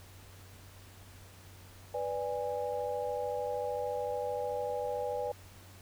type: chord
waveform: sine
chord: G# diminished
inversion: first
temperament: equal with one note detuned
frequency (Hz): 493.9 / 587.3 / 823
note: B4 / D5 / G#5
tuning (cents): 0 / 0 / -16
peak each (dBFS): -35 / -37 / -38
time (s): 1.94-5.32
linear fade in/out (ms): 5
effects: added 94 Hz sine -53 dBFS peak until 5.81 s + pink hiss -56 dBFS RMS until 5.81 s